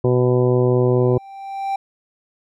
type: harmonic tone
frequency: 124.7 Hz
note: B2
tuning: 17 cents sharp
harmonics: 1 / 2 / 3 / 4 / 5 / 6 / 7 / 8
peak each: -17 / -24 / -17 / -21 / -29 / -34 / -35 / -33 dBFS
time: 0.04-1.18 s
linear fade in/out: 5 ms
type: tone with exponential growth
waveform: triangle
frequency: 784 Hz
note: G5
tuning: in tune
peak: -16 dBFS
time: 0.7-1.76 s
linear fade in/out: 5 ms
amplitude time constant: 230 ms
effects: none

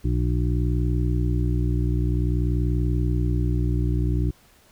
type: harmonic tone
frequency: 60.5 Hz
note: B1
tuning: 35 cents flat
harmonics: 1 / 2 / 3 / 5 / 6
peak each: -22 / -24 / -31 / -30 / -35 dBFS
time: 0.04-4.31 s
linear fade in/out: 10 ms
effects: pink hiss -56 dBFS RMS until 4.71 s

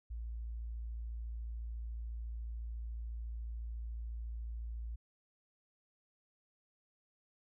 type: tone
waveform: sine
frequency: 57 Hz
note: A#1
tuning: 38 cents flat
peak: -39 dBFS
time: 0.1-4.96 s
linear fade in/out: 10 ms
effects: none

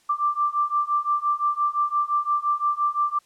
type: beating tone pair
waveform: sine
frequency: 1174.7 / 1180.5 Hz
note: D6 / D6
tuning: 0 / +9 cents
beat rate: 5.8 Hz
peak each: -24 / -23 dBFS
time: 0.09-3.19 s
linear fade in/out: 10 ms
effects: white hiss -61 dBFS RMS until 3.25 s + low-pass 9000 Hz 12 dB/octave

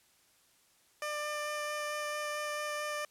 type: tone with vibrato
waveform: 15% pulse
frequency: 597 Hz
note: D5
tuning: 28 cents sharp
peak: -28 dBFS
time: 1.02-3.05 s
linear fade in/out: 2 ms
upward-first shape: sine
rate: 4.5 Hz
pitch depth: 8 cents each way
effects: white hiss -67 dBFS RMS until 3.1 s + low-pass 12000 Hz 12 dB/octave

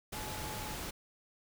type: tone in noise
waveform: sine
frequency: 856 Hz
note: A5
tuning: 48 cents flat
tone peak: -46 dBFS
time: 0.14-0.75 s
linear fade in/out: 10 ms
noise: pink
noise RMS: -41 dBFS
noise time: 0.12-0.91 s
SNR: -8 dB
effects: none

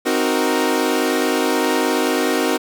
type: chord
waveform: sawtooth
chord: C half-diminished seventh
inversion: none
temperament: equal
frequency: 261.6 / 311.1 / 370 / 466.2 Hz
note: C4 / Eb4 / Gb4 / Bb4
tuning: 0 / 0 / 0 / 0 cents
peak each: -18 dBFS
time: 0.05-2.58 s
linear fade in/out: 20 ms
effects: none

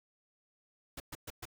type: noise bursts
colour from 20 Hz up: pink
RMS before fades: -43 dBFS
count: 4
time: 0.97-1.454 s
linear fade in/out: 5 ms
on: 31 ms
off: 120 ms
effects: none

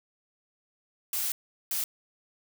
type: noise bursts at uneven times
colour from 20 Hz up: blue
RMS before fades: -30 dBFS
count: 2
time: 1.13-1.32 / 1.71-1.84 s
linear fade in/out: 2 ms
effects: none

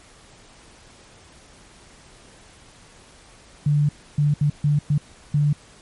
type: tone bursts at uneven times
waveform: sine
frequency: 146.83 Hz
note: D3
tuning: in tune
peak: -15 dBFS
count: 6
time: 3.66-3.89 / 4.18-4.34 / 4.41-4.5 / 4.64-4.79 / 4.9-4.98 / 5.34-5.53 s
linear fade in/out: 5 ms
effects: pink hiss -49 dBFS RMS until 5.81 s + MP3 48 kbps

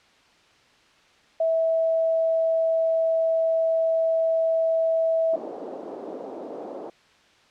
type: tone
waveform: sine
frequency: 652 Hz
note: E5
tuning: 19 cents flat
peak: -19 dBFS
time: 1.4-5.36 s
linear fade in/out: 5 ms
type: band-pass noise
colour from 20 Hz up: white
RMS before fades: -36 dBFS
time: 5.33-6.9 s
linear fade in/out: 5 ms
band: 280 to 640 Hz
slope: 24 dB/octave
effects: white hiss -57 dBFS RMS until 7.5 s + low-pass 4000 Hz 12 dB/octave

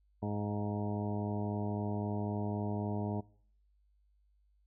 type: harmonic tone with a mistuned harmonic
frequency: 103.83 Hz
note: G#2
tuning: in tune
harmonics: 1 / 2 / 3 / 4 / 5 / 6 / 7 / 8 / 9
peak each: -37 / -37 / -43 / -43 / -52 / -45 / -47 / -50 / -48 dBFS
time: 0.22-3.21 s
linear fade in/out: 10 ms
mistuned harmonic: 7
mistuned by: -28 cents
effects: noise-tail reverb RT60 0.6 s tail -24 dB re dry + added 50 Hz sine -67 dBFS peak until 4.66 s

